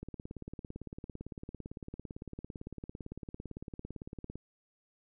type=click train; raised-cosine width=3 ms; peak=-29 dBFS; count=78; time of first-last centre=0.03-4.356 s; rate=17.8 Hz; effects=none